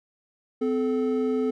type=tone pair together; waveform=triangle; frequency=255.8 / 433.8 Hz; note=C4 / A4; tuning=-39 / -25 cents; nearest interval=major sixth; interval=914 cents; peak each=-23 dBFS; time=0.61-1.51 s; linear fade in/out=10 ms; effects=none